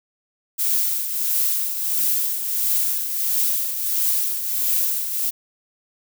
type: noise with tremolo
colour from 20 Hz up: violet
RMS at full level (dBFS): -19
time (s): 0.58-5.31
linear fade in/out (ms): 20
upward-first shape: triangle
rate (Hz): 1.5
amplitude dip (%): 60
effects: none